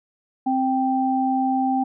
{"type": "tone pair together", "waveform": "sine", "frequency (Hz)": [262, 784], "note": ["C4", "G5"], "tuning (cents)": [2, 0], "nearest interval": "octave + perfect fifth", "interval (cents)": 1898, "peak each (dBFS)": [-21, -21], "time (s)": [0.46, 1.84], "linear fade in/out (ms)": 10, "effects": []}